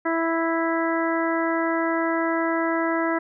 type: harmonic tone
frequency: 329.6 Hz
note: E4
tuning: in tune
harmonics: 1 / 2 / 3 / 4 / 5 / 6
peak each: -24 / -27 / -29 / -30 / -31 / -32 dBFS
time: 0.05-3.19 s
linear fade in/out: 10 ms
effects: none